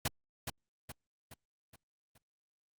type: noise with echo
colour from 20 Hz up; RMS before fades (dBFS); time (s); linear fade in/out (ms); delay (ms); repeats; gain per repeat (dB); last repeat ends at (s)
pink; -32; 0.05-0.08; 5; 420; 5; -6; 2.18
effects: Opus 48 kbps